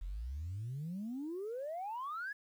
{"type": "exponential sweep", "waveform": "sine", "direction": "up", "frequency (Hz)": [41.2, 1719], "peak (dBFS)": -37, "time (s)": [0.01, 2.33], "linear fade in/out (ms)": 10, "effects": ["tanh soft clip ceiling -35 dBFS", "11-bit"]}